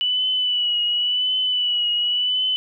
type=tone with vibrato; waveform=sine; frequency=2960 Hz; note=F#7; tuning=in tune; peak=-18 dBFS; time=0.01-2.56 s; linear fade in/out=0 ms; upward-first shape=triangle; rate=0.92 Hz; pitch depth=45 cents each way; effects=none